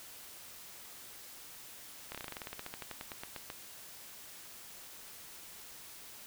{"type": "slowing click train", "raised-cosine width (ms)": 0.3, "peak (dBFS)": -25, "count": 21, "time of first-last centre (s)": [2.12, 3.501], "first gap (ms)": 27, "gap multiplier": 1.09, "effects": ["white hiss -51 dBFS RMS until 6.26 s"]}